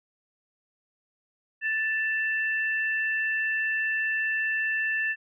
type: tone pair together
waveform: sine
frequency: 1760 / 2675 Hz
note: A6 / E7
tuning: 0 / +25 cents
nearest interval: perfect fifth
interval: 725 cents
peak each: -25 / -32 dBFS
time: 1.61-5.16 s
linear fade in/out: 50 ms
effects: none